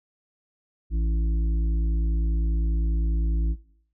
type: harmonic tone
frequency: 55 Hz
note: A1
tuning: in tune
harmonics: 1 / 3 / 5 / 6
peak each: -21 / -36 / -41 / -41 dBFS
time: 0.9-3.56 s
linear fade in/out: 50 ms
effects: noise-tail reverb RT60 0.6 s tail -18 dB re dry